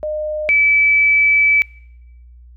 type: tone pair in turn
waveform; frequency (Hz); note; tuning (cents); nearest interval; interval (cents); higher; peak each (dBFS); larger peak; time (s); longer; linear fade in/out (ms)
sine; 610 / 2303; D#5 / D7; -34 / -34; octave + major seventh; 2300; second; -19 / -10; second; 0.03-0.49 / 0.49-1.62; second; 0
effects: noise-tail reverb RT60 0.9 s tail -25 dB re dry + added 60 Hz sine -39 dBFS peak until 2.56 s